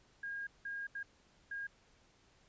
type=tone bursts at uneven times; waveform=sine; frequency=1625 Hz; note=G#6; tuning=38 cents flat; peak=-39 dBFS; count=4; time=0.23-0.47 / 0.65-0.87 / 0.95-1.03 / 1.51-1.67 s; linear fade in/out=5 ms; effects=pink hiss -68 dBFS RMS until 2.48 s + resampled to 16000 Hz